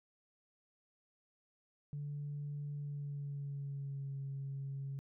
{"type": "tone with pitch glide", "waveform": "sine", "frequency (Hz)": [145.2, 137.45], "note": ["D3", "C#3"], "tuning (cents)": [-19, -14], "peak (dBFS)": -38, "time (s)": [1.93, 4.99], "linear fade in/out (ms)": 0, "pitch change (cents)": -95, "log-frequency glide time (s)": [2.74, 4.17], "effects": ["tanh soft clip ceiling -35 dBFS"]}